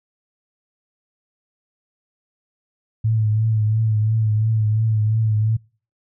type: tone with vibrato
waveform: sine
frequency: 109.2 Hz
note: A2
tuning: 13 cents flat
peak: -15 dBFS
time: 3.04-5.57 s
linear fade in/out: 10 ms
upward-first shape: triangle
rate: 2.9 Hz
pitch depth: 48 cents each way
effects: noise-tail reverb RT60 0.4 s tail -26 dB re dry